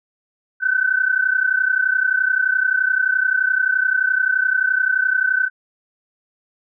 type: tone pair together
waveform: sine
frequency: 1503 / 1534.6 Hz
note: F#6 / G6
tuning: +27 / -37 cents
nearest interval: unison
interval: 36 cents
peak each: -18 dBFS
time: 0.6-5.5 s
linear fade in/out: 50 ms
effects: none